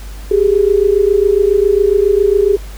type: tone pair together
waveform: sine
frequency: 389.4 / 416.7 Hz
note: G4 / G#4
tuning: -12 / +6 cents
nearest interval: minor second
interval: 118 cents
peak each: -11 dBFS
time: 0.31-2.57 s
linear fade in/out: 5 ms
effects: added 50 Hz sine -26 dBFS peak until 2.77 s + pink hiss -38 dBFS RMS until 2.77 s